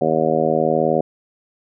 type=harmonic tone; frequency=79.5 Hz; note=D#2; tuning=38 cents sharp; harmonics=2 / 3 / 4 / 5 / 6 / 7 / 8 / 9; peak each=-26 / -24 / -26 / -22 / -23 / -20 / -25 / -23 dBFS; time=0.01-1.01 s; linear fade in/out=5 ms; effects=none